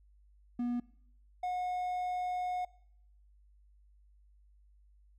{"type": "tone pair in turn", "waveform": "triangle", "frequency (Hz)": [242.1, 725.5], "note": ["B3", "F#5"], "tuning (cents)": [-34, -34], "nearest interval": "octave + perfect fifth", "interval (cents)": 1900, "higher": "second", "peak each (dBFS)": [-29, -30], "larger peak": "first", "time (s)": [[0.59, 0.8], [1.43, 2.65]], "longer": "second", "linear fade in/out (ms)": 5, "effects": ["noise-tail reverb RT60 0.7 s tail -22 dB re dry", "added 50 Hz sine -60 dBFS peak until 5.18 s"]}